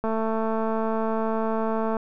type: click train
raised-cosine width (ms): 1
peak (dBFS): -14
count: 429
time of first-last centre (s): 0.04-1.968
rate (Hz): 222
effects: none